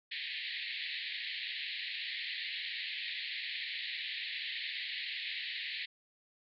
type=band-pass noise; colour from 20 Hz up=pink; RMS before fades=-40 dBFS; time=0.11-5.86 s; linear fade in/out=10 ms; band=1800 to 4400 Hz; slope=96 dB/octave; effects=none